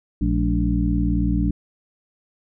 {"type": "harmonic tone with a mistuned harmonic", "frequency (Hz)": 58.27, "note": "A#1", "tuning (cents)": 0, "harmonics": [1, 2, 3, 4, 5], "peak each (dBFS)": [-21, -27, -24, -26, -24], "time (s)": [0.21, 1.51], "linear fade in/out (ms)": 5, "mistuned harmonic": 4, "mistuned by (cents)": -140, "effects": []}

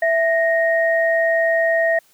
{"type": "tone pair together", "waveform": "sine", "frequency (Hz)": [660.2, 1864.7], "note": ["E5", "A#6"], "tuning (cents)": [2, 0], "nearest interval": "octave + tritone", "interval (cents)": 1798, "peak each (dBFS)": [-16, -19], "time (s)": [0.02, 1.99], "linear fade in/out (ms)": 5, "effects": ["white hiss -56 dBFS RMS until 2.13 s", "high-pass 80 Hz 12 dB/octave"]}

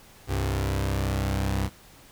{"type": "tone pair together", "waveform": "sawtooth", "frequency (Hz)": [65.7, 98.44], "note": ["C2", "G2"], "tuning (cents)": [8, 8], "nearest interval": "perfect fifth", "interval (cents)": 700, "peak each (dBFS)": [-23, -23], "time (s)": [0.27, 1.7], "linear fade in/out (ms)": 50, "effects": ["pink hiss -52 dBFS RMS until 2.11 s"]}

